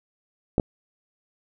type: clicks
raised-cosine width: 2 ms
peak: -8 dBFS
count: 2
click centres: 0.581 / 0.598 s
effects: none